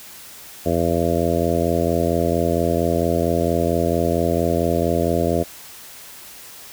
harmonic tone, 84.4 Hz, E2, 41 cents sharp, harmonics 1 / 2 / 3 / 4 / 5 / 6 / 7 / 8, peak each -25 / -25 / -25 / -25 / -25 / -25 / -25 / -25 dBFS, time 0.65-5.44 s, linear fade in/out 20 ms, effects white hiss -40 dBFS RMS until 6.72 s

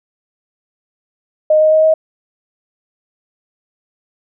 sine tone with pitch steps, 618 / 623 / 628.1 / 633.2 Hz, D#5 / D#5 / D#5 / D#5, -12 / +2 / +16 / +30 cents, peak -7 dBFS, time 1.5-1.94 s, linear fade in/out 5 ms, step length 110 ms, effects none

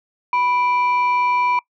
sine tone pair together, 987.6 / 2349 Hz, B5 / D7, 0 / 0 cents, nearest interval octave + minor third, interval 1500 cents, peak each -15 / -23 dBFS, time 0.33-1.59 s, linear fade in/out 2 ms, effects noise-tail reverb RT60 0.1 s tail -23 dB re dry + tanh soft clip ceiling -10 dBFS

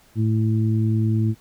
harmonic tone, 110 Hz, A2, in tune, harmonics 1 / 2 / 3, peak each -18 / -24 / -28 dBFS, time 0.15-1.35 s, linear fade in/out 50 ms, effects pink hiss -55 dBFS RMS until 1.4 s

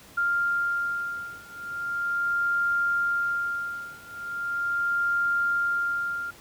sine beating tone pair, 1396.9 / 1397.29 Hz, F6 / F6, 0 / 0 cents, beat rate 0.39 Hz, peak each -28 / -27 dBFS, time 0.17-6.31 s, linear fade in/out 10 ms, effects pink hiss -50 dBFS RMS until 6.4 s + high-pass 60 Hz 12 dB/octave

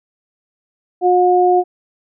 sine tone pair together, 360 / 720 Hz, F#4 / F#5, -47 / -47 cents, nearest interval octave, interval 1200 cents, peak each -12 dBFS, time 1.01-1.64 s, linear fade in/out 50 ms, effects none

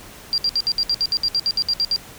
sine tone bursts, 4751 Hz, D8, 19 cents sharp, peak -16 dBFS, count 15, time 0.33-1.961 s, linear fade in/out 0 ms, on 49 ms, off 64 ms, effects pink hiss -41 dBFS RMS until 2.18 s

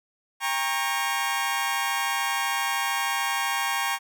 20% pulse tone cluster, 798 / 931 / 1101 Hz, G5 / A#5 / C#6, +31 / -2 / -12 cents, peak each -24 dBFS, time 0.4-3.99 s, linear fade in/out 50 ms, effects none

